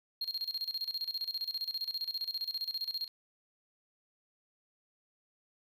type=tone with tremolo; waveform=triangle; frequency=4233 Hz; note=C8; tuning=19 cents sharp; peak=-31 dBFS; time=0.21-3.08 s; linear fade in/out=5 ms; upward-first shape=square; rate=15 Hz; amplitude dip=80%; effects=none